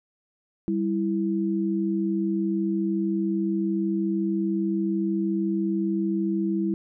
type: tone pair together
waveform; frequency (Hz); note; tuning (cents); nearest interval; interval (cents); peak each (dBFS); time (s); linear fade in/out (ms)
sine; 195.98 / 329.6; G3 / E4; 0 / 0; major sixth; 900; -25; 0.68-6.74; 0
effects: none